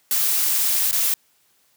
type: noise with dropouts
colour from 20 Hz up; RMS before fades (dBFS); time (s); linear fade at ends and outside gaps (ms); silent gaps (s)
blue; -20; 0.11-1.14; 1; 0.912-0.928
effects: white hiss -62 dBFS RMS until 1.76 s + high-pass 80 Hz 12 dB/octave